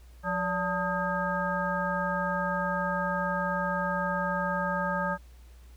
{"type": "harmonic tone with a mistuned harmonic", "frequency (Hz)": 178.8, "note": "F3", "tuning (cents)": 41, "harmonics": [1, 3, 5, 7, 9], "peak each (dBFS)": [-33, -33, -33, -33, -33], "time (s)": [0.23, 5.18], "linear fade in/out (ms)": 50, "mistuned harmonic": 3, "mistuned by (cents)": 120, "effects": ["added 60 Hz sine -48 dBFS peak until 5.76 s", "pink hiss -62 dBFS RMS until 5.76 s"]}